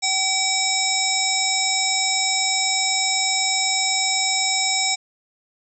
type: harmonic tone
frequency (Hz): 764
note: G5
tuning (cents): -45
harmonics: 1 / 3 / 5 / 7 / 9 / 10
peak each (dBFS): -27 / -25 / -26 / -24 / -28 / -25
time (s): 0.02-4.96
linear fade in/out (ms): 20
effects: none